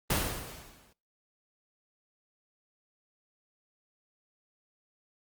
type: noise with exponential decay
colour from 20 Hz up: pink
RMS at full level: -25 dBFS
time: 0.1-0.93 s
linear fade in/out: 5 ms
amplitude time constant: 180 ms
effects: noise-tail reverb RT60 0.4 s tail -26 dB re dry + Opus 24 kbps